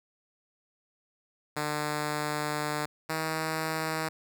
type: tone pair in turn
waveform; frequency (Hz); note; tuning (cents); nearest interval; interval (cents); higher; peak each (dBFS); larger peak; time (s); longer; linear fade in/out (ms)
5% pulse; 150 / 158.92; D3 / D#3; +37 / +37; minor second; 100; second; -18; neither; 1.56-2.86 / 3.09-4.09; first; 10
effects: none